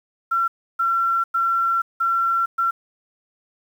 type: tone bursts at uneven times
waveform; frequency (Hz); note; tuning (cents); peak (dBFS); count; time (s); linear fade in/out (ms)
sine; 1358; F6; -49; -17; 5; 0.31-0.48 / 0.79-1.24 / 1.34-1.82 / 2-2.46 / 2.58-2.71; 10
effects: 8-bit